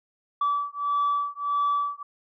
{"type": "beating tone pair", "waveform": "sine", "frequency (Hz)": [1152, 1153.6], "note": ["D6", "D6"], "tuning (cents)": [-34, -31], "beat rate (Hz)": 1.6, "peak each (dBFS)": -25, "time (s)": [0.41, 2.03], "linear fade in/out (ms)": 5, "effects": ["tanh soft clip ceiling -18 dBFS"]}